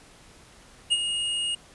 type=tone with ADSR envelope; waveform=square; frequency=2859 Hz; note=F7; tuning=40 cents sharp; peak=-18 dBFS; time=0.9-1.55 s; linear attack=24 ms; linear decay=40 ms; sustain=-8 dB; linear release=5 ms; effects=pink hiss -52 dBFS RMS until 1.74 s + resampled to 24000 Hz